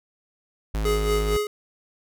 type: tone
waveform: square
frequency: 53 Hz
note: G#1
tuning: 36 cents sharp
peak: -24 dBFS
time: 0.74-1.37 s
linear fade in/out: 5 ms
type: tone with tremolo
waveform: square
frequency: 418.6 Hz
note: G#4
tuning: 14 cents sharp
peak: -21 dBFS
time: 0.85-1.47 s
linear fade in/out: 2 ms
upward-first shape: sine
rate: 4.4 Hz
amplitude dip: 60%
effects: none